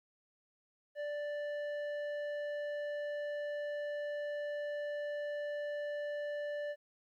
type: tone with low-pass filter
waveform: square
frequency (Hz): 587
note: D5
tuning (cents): -1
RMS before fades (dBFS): -39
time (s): 0.95-6.76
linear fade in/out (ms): 50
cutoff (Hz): 1800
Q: 0.93
effects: 13-bit